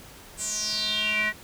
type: tone with band-pass filter sweep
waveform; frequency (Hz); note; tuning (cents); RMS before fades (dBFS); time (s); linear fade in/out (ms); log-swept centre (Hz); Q
square; 213.2; G#3; +46; -27; 0.37-1.33; 50; 8300 to 1900; 7.2
effects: pink hiss -47 dBFS RMS until 1.43 s